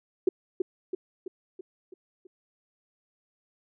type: tone with echo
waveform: sine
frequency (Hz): 370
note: F#4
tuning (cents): 0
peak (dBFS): -17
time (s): 0.27-0.29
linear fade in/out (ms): 5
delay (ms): 330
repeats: 6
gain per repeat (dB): -5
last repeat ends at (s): 2.27
effects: none